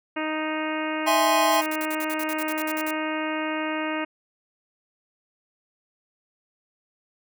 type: harmonic tone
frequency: 311 Hz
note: D#4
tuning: 1 cent flat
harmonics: 1 / 2 / 3 / 4 / 5 / 6 / 7 / 8 / 9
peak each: -29 / -32 / -34 / -35 / -36 / -37 / -37 / -38 / -39 dBFS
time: 0.16-4.05 s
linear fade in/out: 10 ms
type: chord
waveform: square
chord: E augmented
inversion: none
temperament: equal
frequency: 659.3 / 830.6 / 1046.5 Hz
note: E5 / G#5 / B#5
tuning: 0 / 0 / 0 cents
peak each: -24 dBFS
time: 1.06-1.62 s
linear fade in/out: 20 ms
type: noise bursts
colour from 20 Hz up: blue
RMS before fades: -35 dBFS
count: 15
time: 1.52-2.909 s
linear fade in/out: 2 ms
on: 45 ms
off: 51 ms
effects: none